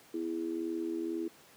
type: tone with amplitude modulation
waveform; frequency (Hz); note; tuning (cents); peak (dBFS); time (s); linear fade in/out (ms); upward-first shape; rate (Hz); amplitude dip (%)
sine; 331.6; E4; +10; -28; 0.14-1.28; 5; sine; 82; 85
effects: pink hiss -58 dBFS RMS until 1.56 s + high-pass 200 Hz 12 dB/octave